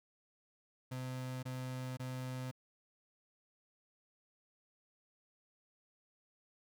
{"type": "tone bursts", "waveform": "35% pulse", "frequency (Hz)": 128.3, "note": "C3", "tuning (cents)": -34, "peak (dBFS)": -38, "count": 3, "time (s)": [0.91, 2.514], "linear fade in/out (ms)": 10, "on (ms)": 520, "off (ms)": 22, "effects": []}